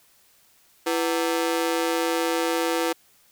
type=ring-modulated tone; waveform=sawtooth; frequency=415 Hz; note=G#4; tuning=1 cent flat; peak=-15 dBFS; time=0.86-2.93 s; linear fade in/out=10 ms; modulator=80.9 Hz; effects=white hiss -59 dBFS RMS until 3.31 s